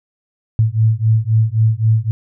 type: beating tone pair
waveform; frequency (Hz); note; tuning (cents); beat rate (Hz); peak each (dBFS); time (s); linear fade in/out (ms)
sine; 109 / 112.8; A2 / A2; -16 / +44; 3.8; -14; 0.59-2.11; 0
effects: none